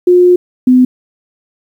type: tone pair in turn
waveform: sine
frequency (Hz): 357.9 / 253.1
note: F4 / B3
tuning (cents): +42 / +43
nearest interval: tritone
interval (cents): 599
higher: first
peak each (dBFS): -3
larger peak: neither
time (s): 0.07-0.36 / 0.67-0.85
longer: first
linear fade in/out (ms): 5
effects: 7-bit